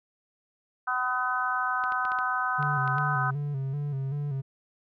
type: harmonic tone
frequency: 252.1 Hz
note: B3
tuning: 36 cents sharp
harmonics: 3 / 4 / 5 / 6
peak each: -33 / -32 / -29 / -30 dBFS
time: 0.87-3.31 s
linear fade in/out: 10 ms
type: clicks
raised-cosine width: 0.3 ms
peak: -25 dBFS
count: 8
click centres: 1.839 / 1.922 / 2.052 / 2.119 / 2.188 / 2.627 / 2.877 / 2.983 s
type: tone with vibrato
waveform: triangle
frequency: 140 Hz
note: C#3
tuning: 18 cents sharp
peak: -26 dBFS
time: 2.58-4.42 s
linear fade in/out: 20 ms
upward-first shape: square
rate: 2.6 Hz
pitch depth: 64 cents each way
effects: none